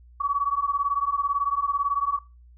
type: beating tone pair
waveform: sine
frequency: 1124 / 1142 Hz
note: C#6 / D6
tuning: +24 / -49 cents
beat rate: 18 Hz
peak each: -25 / -25 dBFS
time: 0.2-2.19 s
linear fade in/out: 10 ms
effects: noise-tail reverb RT60 0.3 s tail -21 dB re dry + added 60 Hz sine -48 dBFS peak until 2.57 s